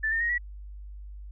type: tone with pitch steps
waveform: sine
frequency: 1760 / 1816.8 / 1875.5 / 1936 Hz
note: A6 / A#6 / A#6 / B6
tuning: 0 / -45 / +10 / -35 cents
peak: -24 dBFS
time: 0.03-0.382 s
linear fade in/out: 10 ms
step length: 88 ms
effects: added 50 Hz sine -39 dBFS peak until 1.31 s